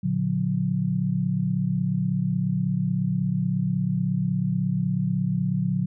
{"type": "chord", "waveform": "sine", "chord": "Bb augmented", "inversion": "none", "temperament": "just", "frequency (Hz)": [116.54, 145.68, 182.1], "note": ["Bb2", "D3", "F#3"], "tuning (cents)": [0, -14, -27], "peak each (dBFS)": [-29, -26, -24], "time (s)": [0.03, 5.86], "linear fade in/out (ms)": 10, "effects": []}